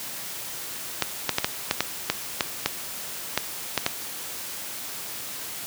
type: clicks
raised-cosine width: 0.2 ms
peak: -3 dBFS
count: 12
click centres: 1.023 / 1.293 / 1.384 / 1.445 / 1.711 / 1.806 / 2.1 / 2.408 / 2.66 / 3.376 / 3.777 / 3.864 s
effects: white hiss -35 dBFS RMS until 5.66 s + high-pass 80 Hz 12 dB/octave